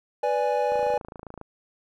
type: chord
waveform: triangle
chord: G# diminished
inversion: first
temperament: equal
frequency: 493.9 / 587.3 / 830.6 Hz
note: B4 / D5 / G#5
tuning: 0 / 0 / 0 cents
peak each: -24 dBFS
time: 0.23-0.98 s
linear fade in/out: 5 ms
type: click train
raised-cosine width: 1 ms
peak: -25 dBFS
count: 20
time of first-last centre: 0.72-1.413 s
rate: 27.4 Hz
effects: none